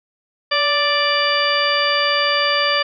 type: harmonic tone with a mistuned harmonic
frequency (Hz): 587.3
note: D5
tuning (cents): 0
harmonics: 1 / 2 / 3 / 4 / 5 / 6 / 8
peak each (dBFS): -22 / -21 / -22 / -24 / -23 / -26 / -23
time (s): 0.51-2.83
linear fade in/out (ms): 10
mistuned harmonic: 1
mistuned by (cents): -38
effects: none